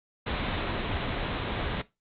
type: low-pass noise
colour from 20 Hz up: pink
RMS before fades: -31 dBFS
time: 0.26-1.82 s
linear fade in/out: 10 ms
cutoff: 3900 Hz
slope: 96 dB/octave
effects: noise-tail reverb RT60 0.2 s tail -17 dB re dry + Opus 48 kbps